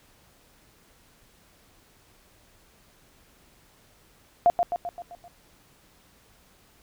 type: tone with echo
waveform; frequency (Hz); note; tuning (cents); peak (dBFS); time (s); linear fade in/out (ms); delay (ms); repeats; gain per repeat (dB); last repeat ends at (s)
sine; 698.5; F5; 0; -14; 4.46-4.5; 0; 130; 6; -5; 5.28
effects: pink hiss -59 dBFS RMS until 6.82 s